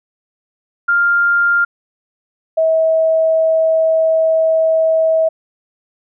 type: tone pair in turn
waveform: sine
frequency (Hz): 1399 / 644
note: F6 / E5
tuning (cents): +3 / -41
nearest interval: octave + minor second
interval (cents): 1344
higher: first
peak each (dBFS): -10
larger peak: neither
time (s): 0.88-1.65 / 2.57-5.29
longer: second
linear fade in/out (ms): 10
effects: none